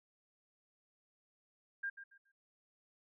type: tone with echo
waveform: sine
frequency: 1602 Hz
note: G6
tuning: 37 cents sharp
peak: -36 dBFS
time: 1.83-1.9 s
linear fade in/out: 10 ms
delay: 140 ms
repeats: 3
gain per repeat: -12 dB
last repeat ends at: 2.32 s
effects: none